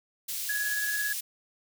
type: high-pass noise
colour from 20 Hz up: white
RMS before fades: -34 dBFS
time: 0.28-1.21 s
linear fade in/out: 10 ms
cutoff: 3400 Hz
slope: 12 dB/octave
type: tone with tremolo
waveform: sine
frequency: 1677 Hz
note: G#6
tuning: 16 cents sharp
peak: -27 dBFS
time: 0.49-1.13 s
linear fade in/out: 5 ms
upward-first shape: sine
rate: 18 Hz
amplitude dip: 35%
effects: none